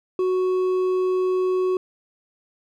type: tone with hard clipping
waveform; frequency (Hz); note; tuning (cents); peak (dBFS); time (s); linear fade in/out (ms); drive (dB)
triangle; 370; F#4; 0; -20; 0.19-1.77; 2; 8
effects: none